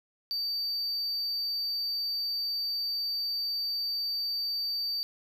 triangle tone, 4618 Hz, D8, 30 cents flat, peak -28 dBFS, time 0.31-5.03 s, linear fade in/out 0 ms, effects none

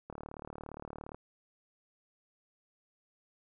click train, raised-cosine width 1 ms, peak -29 dBFS, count 40, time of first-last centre 0.1-1.146 s, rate 37.3 Hz, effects none

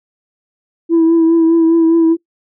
sine tone with vibrato, 329.6 Hz, E4, in tune, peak -5 dBFS, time 0.89-2.17 s, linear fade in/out 50 ms, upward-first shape triangle, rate 4.9 Hz, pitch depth 32 cents each way, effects noise-tail reverb RT60 0.1 s tail -20 dB re dry + tanh soft clip ceiling -5 dBFS

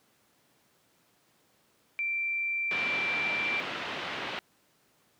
sine tone, 2351 Hz, D7, 1 cent sharp, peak -28 dBFS, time 1.99-3.6 s, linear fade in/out 0 ms
white low-pass noise, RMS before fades -36 dBFS, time 2.71-4.39 s, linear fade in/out 0 ms, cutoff 3200 Hz, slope 24 dB/octave
effects pink hiss -67 dBFS RMS until 5.19 s + high-pass 150 Hz 12 dB/octave

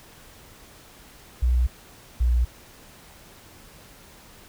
sine tone pair in turn, 61.5 / 60.16 Hz, B1 / B1, -7 / -45 cents, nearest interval unison, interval 38 cents, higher first, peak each -17 dBFS, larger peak neither, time 1.42-1.67 / 2.2-2.45 s, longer neither, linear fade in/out 10 ms, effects pink hiss -49 dBFS RMS until 4.48 s

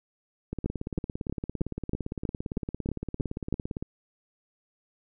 two click trains, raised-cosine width 3 ms, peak -15 / -19 dBFS, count 10 / 59, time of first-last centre 0.66-3.526 / 0.53-3.825 s, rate 3.14 / 17.6 Hz, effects none

